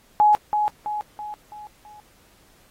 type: tone with echo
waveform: sine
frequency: 841 Hz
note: G#5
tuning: 22 cents sharp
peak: -12 dBFS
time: 0.2-0.35 s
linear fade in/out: 0 ms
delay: 330 ms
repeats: 5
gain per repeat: -6 dB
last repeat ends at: 2 s
effects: pink hiss -57 dBFS RMS until 2.7 s + AAC 48 kbps